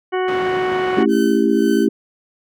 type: harmonic tone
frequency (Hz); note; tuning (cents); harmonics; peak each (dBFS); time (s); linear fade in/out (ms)
370; F#4; 0; 1 / 2 / 3 / 4 / 5 / 6 / 8; -18 / -24 / -28 / -30 / -32 / -34 / -36; 0.12-1.06; 20
type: band-pass noise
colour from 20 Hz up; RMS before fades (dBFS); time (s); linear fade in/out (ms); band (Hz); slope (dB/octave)
pink; -29; 0.28-1.03; 2; 170 to 2200; 12
type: chord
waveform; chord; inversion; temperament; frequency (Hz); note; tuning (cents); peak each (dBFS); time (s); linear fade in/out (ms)
sine; A dominant seventh; none; just; 220 / 275 / 330 / 396; A3 / C#4 / E4 / G4; 0 / -14 / +2 / +18; -18; 0.97-1.89; 5
type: tone with tremolo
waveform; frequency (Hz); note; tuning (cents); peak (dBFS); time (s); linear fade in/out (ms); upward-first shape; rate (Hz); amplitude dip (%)
sawtooth; 1527; G6; -46; -24; 1.08-1.88; 50; triangle; 1.9; 90
effects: none